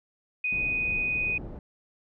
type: tone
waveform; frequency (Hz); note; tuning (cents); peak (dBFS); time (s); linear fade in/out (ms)
sine; 2489; D#7; 0; -25; 0.44-1.38; 5
type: low-pass noise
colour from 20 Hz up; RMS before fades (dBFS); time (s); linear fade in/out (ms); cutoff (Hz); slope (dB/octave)
pink; -39; 0.52-1.59; 2; 490; 12
effects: none